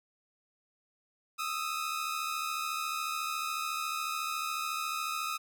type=tone pair together; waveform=sawtooth; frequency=1244.5 / 1318.5 Hz; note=D#6 / E6; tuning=0 / 0 cents; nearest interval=minor second; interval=100 cents; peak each=-31 / -33 dBFS; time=1.38-5.38 s; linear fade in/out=20 ms; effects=none